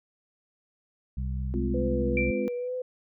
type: harmonic tone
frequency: 64.5 Hz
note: C2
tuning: 24 cents flat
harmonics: 1 / 2 / 3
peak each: -29 / -35 / -39 dBFS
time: 1.17-2.31 s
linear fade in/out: 5 ms
type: chord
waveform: sine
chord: F minor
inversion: first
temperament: equal with one note detuned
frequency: 207.7 / 258 / 349.2 Hz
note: Ab3 / C4 / F4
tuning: 0 / -24 / 0 cents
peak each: -31 / -32 / -32 dBFS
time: 1.54-2.48 s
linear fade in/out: 0 ms
type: tone with vibrato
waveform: sine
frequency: 496.3 Hz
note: B4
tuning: 8 cents sharp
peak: -29 dBFS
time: 1.74-2.82 s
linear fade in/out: 5 ms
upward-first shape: triangle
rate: 2.2 Hz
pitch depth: 38 cents each way
type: tone with exponential decay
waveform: sine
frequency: 2349 Hz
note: D7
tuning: in tune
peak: -24 dBFS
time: 2.17-2.68 s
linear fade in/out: 2 ms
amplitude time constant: 110 ms
effects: none